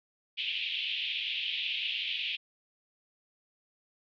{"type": "band-pass noise", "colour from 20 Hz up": "white", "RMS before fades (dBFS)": -34, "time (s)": [0.37, 2.37], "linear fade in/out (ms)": 20, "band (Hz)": [2500, 3400], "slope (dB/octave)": 48, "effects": []}